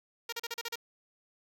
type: tone bursts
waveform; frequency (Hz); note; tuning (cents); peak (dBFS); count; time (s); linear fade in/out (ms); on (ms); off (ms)
5% pulse; 466.2; A#4; 0; -23; 7; 0.29-0.757; 5; 35; 37
effects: none